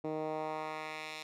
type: tone with band-pass filter sweep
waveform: 10% pulse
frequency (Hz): 155.56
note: D#3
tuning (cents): 0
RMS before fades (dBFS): -39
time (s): 0.04-1.23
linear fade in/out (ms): 5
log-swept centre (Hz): 370 to 3600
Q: 1.1
effects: none